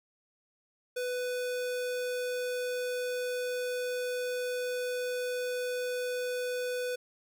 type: tone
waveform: square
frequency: 497.3 Hz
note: B4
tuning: 12 cents sharp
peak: -32 dBFS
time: 0.96-6.96 s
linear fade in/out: 10 ms
effects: none